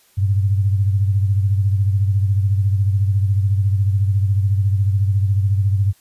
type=beating tone pair; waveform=sine; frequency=98 / 112 Hz; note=G2 / A2; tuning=0 / +31 cents; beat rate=14 Hz; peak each=-14 / -23 dBFS; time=0.17-5.93 s; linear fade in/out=20 ms; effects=white hiss -55 dBFS RMS until 6 s + resampled to 32000 Hz